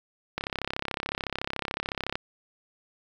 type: click train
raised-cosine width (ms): 0.3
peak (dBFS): -13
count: 61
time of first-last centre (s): 0.38-2.155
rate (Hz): 33.8
effects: 8-bit